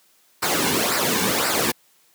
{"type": "noise with flanger", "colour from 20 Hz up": "pink", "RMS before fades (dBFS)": -21, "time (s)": [0.42, 1.72], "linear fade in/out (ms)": 10, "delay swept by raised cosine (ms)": [0.3, 1.6], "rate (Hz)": 1.9, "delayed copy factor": -0.65, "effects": ["white hiss -59 dBFS RMS until 2.14 s", "high-pass 150 Hz 12 dB/octave"]}